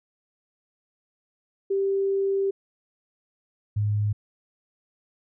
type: tone pair in turn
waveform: sine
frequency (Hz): 391.8 / 104.44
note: G4 / G#2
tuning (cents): -1 / +10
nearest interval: octave + major seventh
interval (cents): 2289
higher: first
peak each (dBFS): -21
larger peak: neither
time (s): 1.7-2.51 / 3.76-4.13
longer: first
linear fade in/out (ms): 10
effects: none